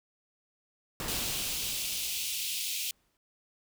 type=noise with exponential decay; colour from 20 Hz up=pink; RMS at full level=-35 dBFS; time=1-3.17 s; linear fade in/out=1 ms; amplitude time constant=470 ms
type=high-pass noise; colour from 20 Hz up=pink; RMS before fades=-34 dBFS; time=1.08-2.91 s; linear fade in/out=2 ms; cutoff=2500 Hz; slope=48 dB/octave
effects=none